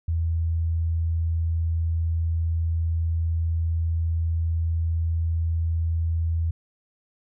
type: tone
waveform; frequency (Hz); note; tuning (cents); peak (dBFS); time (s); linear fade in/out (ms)
sine; 82.41; E2; 0; -21; 0.08-6.51; 5
effects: none